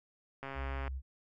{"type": "click train", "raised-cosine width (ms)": 0.5, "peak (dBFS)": -27, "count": 62, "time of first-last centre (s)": [0.43, 0.879], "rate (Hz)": 136}
{"type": "tone", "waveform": "sine", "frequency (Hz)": 66, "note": "C2", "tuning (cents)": 16, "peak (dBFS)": -36, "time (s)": [0.54, 1.02], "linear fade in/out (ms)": 50}
{"effects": []}